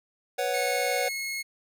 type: chord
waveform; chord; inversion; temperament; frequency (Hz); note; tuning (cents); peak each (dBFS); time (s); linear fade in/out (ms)
square; B suspended second; none; just; 493.9 / 555.6 / 740.8; B4 / C#5 / F#5; 0 / +4 / +2; -31; 0.38-1.09; 10
type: tone with pitch glide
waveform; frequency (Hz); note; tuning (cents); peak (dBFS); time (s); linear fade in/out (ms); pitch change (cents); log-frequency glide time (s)
sawtooth; 2184 to 2170; C#7 to C#7; -26 to -37; -27; 0.53-1.43; 20; -11; 0.69-1.29
effects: none